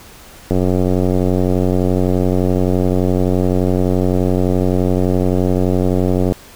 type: click train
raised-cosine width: 2 ms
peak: -3 dBFS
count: 534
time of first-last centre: 0.51-6.322 s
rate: 91.7 Hz
effects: pink hiss -40 dBFS RMS until 6.55 s